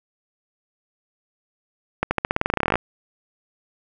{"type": "accelerating click train", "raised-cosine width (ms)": 0.5, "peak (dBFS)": -4, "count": 19, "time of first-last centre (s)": [2.03, 2.756], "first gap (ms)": 80, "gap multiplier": 0.91, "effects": []}